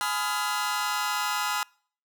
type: chord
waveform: sawtooth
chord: F half-diminished seventh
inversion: first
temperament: just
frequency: 838.1 / 1005.8 / 1257.2 / 1396.9 Hz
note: Ab5 / Cb6 / Eb6 / F6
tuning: +16 / +31 / +18 / 0 cents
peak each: -28 dBFS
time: 0.01-1.63 s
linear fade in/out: 0 ms
effects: noise-tail reverb RT60 0.5 s tail -26 dB re dry